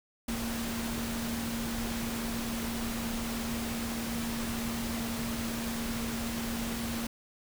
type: tone in noise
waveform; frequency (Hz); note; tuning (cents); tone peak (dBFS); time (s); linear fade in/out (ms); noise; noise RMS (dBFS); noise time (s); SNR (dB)
sine; 231.3; A#3; -13; -34; 0.28-7.07; 5; pink; -37; 0.28-7.07; 0
effects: none